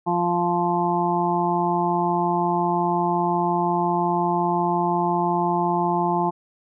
harmonic tone, 174.4 Hz, F3, 2 cents flat, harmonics 1 / 2 / 4 / 5 / 6, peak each -26 / -25 / -26 / -23 / -28 dBFS, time 0.06-6.31 s, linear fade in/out 20 ms, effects none

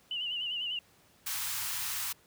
sine tone with vibrato, 2907 Hz, F#7, 31 cents flat, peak -32 dBFS, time 0.11-0.79 s, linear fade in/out 2 ms, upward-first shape sine, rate 10 Hz, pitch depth 79 cents each way
white band-stop noise, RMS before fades -35 dBFS, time 1.26-2.13 s, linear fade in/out 10 ms, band 130 to 840 Hz, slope 48 dB/octave
effects pink hiss -63 dBFS RMS until 2.26 s + high-pass 80 Hz 12 dB/octave

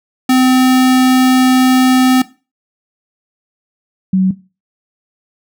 square / sine tone pair in turn, 257 / 187.87 Hz, C4 / F#3, -31 / +27 cents, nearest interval perfect fourth, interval 542 cents, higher first, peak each -8 dBFS, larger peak neither, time 0.29-2.22 / 4.13-4.31 s, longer first, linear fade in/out 5 ms, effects noise-tail reverb RT60 0.3 s tail -17 dB re dry

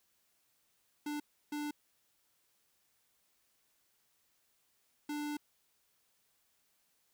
square tone bursts at uneven times, 295.4 Hz, D4, 10 cents sharp, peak -37 dBFS, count 3, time 1.06-1.2 / 1.52-1.71 / 5.09-5.37 s, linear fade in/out 5 ms, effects white hiss -75 dBFS RMS until 7.13 s

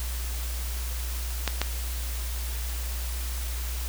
clicks, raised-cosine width 0.2 ms, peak -7 dBFS, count 2, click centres 1.477 / 1.616 s, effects added 60 Hz sine -29 dBFS peak until 3.88 s + white hiss -38 dBFS RMS until 3.88 s

